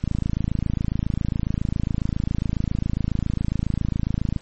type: click train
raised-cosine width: 5 ms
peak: -10 dBFS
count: 119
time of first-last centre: 0.04-4.362 s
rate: 27.3 Hz
effects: pink hiss -51 dBFS RMS until 4.41 s + MP3 32 kbps